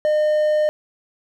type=tone; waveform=triangle; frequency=608 Hz; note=D#5; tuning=40 cents flat; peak=-13 dBFS; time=0.05-0.69 s; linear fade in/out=0 ms; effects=none